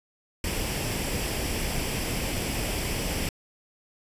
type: noise with comb filter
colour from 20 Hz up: pink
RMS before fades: -29 dBFS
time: 0.44-3.29 s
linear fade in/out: 2 ms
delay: 0.38 ms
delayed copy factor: +0.5
effects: resampled to 32000 Hz